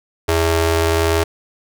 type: ring-modulated tone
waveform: sawtooth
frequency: 246.9 Hz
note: B3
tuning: in tune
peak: -7 dBFS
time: 0.28-1.24 s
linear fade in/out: 10 ms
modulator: 164 Hz
effects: none